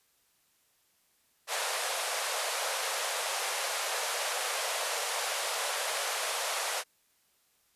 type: band-pass noise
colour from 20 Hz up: pink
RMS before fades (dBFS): -33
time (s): 1.47-6.84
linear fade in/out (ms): 50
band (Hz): 490 to 12000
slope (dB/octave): 48
effects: white hiss -70 dBFS RMS until 7.75 s + resampled to 32000 Hz